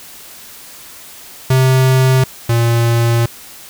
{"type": "tone pair in turn", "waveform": "square", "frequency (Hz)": [130.6, 116.89], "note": ["C3", "A#2"], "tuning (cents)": [-3, 5], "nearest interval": "major second", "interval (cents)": 192, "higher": "first", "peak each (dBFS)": [-9, -11], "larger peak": "first", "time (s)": [[1.5, 2.24], [2.49, 3.26]], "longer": "second", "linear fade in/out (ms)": 5, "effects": ["white hiss -36 dBFS RMS until 3.69 s"]}